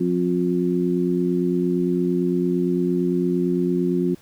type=harmonic tone; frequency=88.8 Hz; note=F2; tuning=29 cents sharp; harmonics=2 / 3 / 4; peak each=-22 / -24 / -22 dBFS; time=0-4.15 s; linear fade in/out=10 ms; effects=pink hiss -53 dBFS RMS until 4.21 s